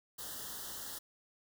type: band-stop noise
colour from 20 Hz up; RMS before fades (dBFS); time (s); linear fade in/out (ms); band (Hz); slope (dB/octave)
white; -44; 0.18-0.99; 10; 1900 to 2900; 96
effects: none